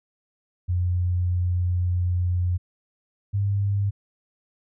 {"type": "tone pair in turn", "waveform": "sine", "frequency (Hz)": [89.2, 100.12], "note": ["F2", "G2"], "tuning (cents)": [37, 37], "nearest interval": "major second", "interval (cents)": 200, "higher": "second", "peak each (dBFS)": -20, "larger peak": "neither", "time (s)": [[0.68, 2.58], [3.33, 3.91]], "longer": "first", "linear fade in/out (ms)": 20, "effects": []}